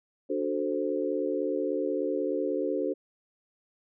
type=chord; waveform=sine; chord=D dominant seventh; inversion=none; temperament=equal; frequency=293.7 / 370 / 440 / 523.3 Hz; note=D4 / F#4 / A4 / C5; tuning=0 / 0 / 0 / 0 cents; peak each=-32 dBFS; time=0.29-2.94 s; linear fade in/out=20 ms; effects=none